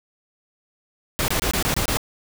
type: noise bursts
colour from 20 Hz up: pink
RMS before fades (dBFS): -22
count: 7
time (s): 1.19-1.971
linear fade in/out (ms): 0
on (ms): 91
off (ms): 24
effects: none